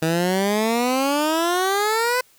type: exponential sweep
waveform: 15% pulse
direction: up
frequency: 158.5 to 510 Hz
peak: -12 dBFS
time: 0.02-2.21 s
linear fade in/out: 5 ms
effects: white hiss -56 dBFS RMS until 2.38 s